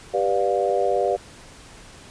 sine chord, G dominant seventh, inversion none, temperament just, 392 / 490 / 588 / 705.6 Hz, G4 / B4 / D5 / F5, 0 / -14 / +2 / +18 cents, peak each -24 dBFS, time 0.13-1.17 s, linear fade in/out 20 ms, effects pink hiss -45 dBFS RMS until 2.1 s + resampled to 22050 Hz

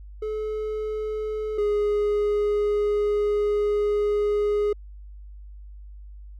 triangle tone pair in turn, 430 / 415.2 Hz, A4 / G#4, -40 / 0 cents, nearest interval minor second, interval 60 cents, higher first, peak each -24 / -18 dBFS, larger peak second, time 0.22-1.58 / 1.58-4.73 s, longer second, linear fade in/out 5 ms, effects added 50 Hz sine -39 dBFS peak until 6.39 s

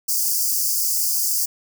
white high-pass noise, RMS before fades -21 dBFS, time 0.08-1.46 s, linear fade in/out 10 ms, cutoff 4700 Hz, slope 96 dB/octave, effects none

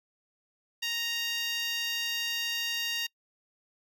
10% pulse tone with high-pass filter, 932.3 Hz, A#5, in tune, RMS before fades -32 dBFS, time 0.82-3.07 s, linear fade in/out 10 ms, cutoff 2400 Hz, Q 1.8, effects noise-tail reverb RT60 0.1 s tail -26 dB re dry

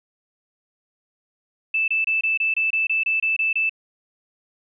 sine tone bursts, 2637 Hz, E7, in tune, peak -18 dBFS, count 12, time 1.74-3.695 s, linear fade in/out 5 ms, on 140 ms, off 25 ms, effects none

